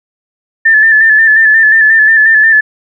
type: tone with vibrato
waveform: sine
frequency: 1760 Hz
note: A6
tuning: in tune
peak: -3 dBFS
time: 0.65-2.61 s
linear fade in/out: 10 ms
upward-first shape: square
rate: 5.6 Hz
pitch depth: 34 cents each way
effects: none